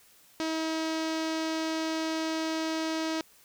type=tone with low-pass filter; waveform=sawtooth; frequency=320 Hz; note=D#4; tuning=49 cents sharp; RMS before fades=-31 dBFS; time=0.4-3.21 s; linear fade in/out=0 ms; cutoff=5500 Hz; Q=1.7; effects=white hiss -59 dBFS RMS until 3.44 s